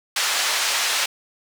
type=band-pass noise; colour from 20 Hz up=white; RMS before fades=-22 dBFS; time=0.16-1.06 s; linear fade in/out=5 ms; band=800 to 5600 Hz; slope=12 dB/octave; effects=none